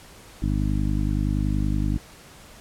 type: harmonic tone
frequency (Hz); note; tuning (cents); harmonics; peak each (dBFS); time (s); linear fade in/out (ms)
50.6; G#1; -44; 1 / 2 / 3 / 4 / 5 / 6; -24 / -27 / -29 / -30 / -31 / -32; 0.42-1.98; 5
effects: pink hiss -47 dBFS RMS until 2.6 s + low-pass 12000 Hz 12 dB/octave